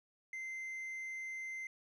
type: tone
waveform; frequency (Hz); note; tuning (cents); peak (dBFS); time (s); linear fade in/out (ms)
triangle; 2077; C7; -13; -39; 0.33-1.67; 2
effects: resampled to 22050 Hz + 13-bit